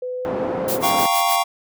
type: tone with pitch glide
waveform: sine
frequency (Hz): 502 to 522.7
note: B4 to C5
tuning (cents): +28 to -2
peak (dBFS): -24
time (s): 0.02-0.82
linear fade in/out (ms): 5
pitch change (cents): +70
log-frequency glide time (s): 0.17-0.6
type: band-pass noise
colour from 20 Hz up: pink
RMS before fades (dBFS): -26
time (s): 0.25-1.06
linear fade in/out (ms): 0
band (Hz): 230 to 800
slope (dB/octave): 12
type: noise with tremolo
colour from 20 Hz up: blue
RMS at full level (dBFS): -24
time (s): 0.68-1.36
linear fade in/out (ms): 2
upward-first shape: sine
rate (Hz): 6.6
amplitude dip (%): 95
type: chord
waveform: square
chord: G half-diminished seventh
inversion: third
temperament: equal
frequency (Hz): 698.5 / 784 / 932.3 / 1108.7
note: F5 / G5 / Bb5 / Db6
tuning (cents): 0 / 0 / 0 / 0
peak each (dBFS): -22 / -23 / -26 / -22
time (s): 0.82-1.44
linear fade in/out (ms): 20
effects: none